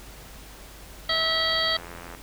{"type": "harmonic tone", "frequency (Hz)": 649, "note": "E5", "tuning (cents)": -27, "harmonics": [1, 2, 3, 5, 6, 7], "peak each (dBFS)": [-31, -31, -28, -27, -30, -28], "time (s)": [1.09, 1.77], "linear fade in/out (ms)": 5}
{"type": "click train", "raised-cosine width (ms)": 0.5, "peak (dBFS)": -25, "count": 91, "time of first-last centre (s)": [1.1, 2.149], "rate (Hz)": 85.8}
{"effects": ["added 50 Hz sine -46 dBFS peak until 2.22 s", "pink hiss -46 dBFS RMS until 2.22 s"]}